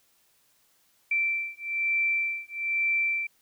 sine beating tone pair, 2341 / 2342.1 Hz, D7 / D7, -6 / -5 cents, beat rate 1.1 Hz, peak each -28 dBFS, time 1.11-3.27 s, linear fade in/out 5 ms, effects white hiss -66 dBFS RMS until 3.41 s

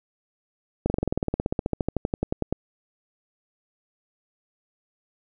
slowing click train, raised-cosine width 2 ms, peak -10 dBFS, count 26, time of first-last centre 0.86-2.526 s, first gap 40 ms, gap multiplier 1.04, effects none

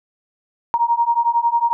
sine beating tone pair, 932.3 / 943.3 Hz, A#5 / A#5, 0 / +20 cents, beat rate 11 Hz, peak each -18 / -17 dBFS, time 0.74-1.73 s, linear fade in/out 0 ms, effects none

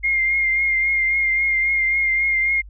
sine tone with vibrato, 2121 Hz, C7, 23 cents sharp, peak -16 dBFS, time 0.03-2.62 s, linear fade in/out 20 ms, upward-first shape triangle, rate 3.7 Hz, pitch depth 32 cents each way, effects added 50 Hz sine -37 dBFS peak until 2.69 s

